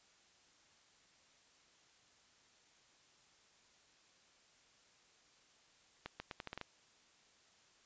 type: accelerating click train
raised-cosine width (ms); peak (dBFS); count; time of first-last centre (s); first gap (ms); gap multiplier
0.3; -27; 8; 6.06-6.613; 140; 0.8
effects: white hiss -68 dBFS RMS until 7.85 s + resampled to 16000 Hz